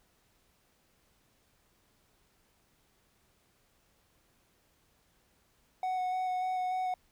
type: tone with vibrato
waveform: triangle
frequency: 739 Hz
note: F#5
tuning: 2 cents flat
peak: -28 dBFS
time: 5.83-6.94 s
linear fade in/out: 2 ms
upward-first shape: square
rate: 3.4 Hz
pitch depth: 10 cents each way
effects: pink hiss -70 dBFS RMS until 7.11 s